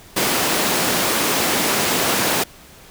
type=high-pass noise; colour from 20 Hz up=pink; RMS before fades=-19 dBFS; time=0.16-2.44 s; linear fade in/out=10 ms; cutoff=220 Hz; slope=12 dB/octave; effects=pink hiss -44 dBFS RMS until 2.9 s